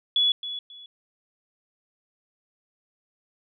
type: tone with echo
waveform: sine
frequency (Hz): 3400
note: G#7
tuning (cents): +40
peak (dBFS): -18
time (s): 0.16-0.32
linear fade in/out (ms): 2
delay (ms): 270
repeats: 2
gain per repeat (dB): -12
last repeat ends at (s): 0.86
effects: none